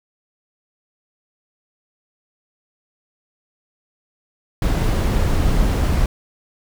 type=noise; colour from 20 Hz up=brown; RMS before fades=-17 dBFS; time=4.62-6.06 s; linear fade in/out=2 ms; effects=none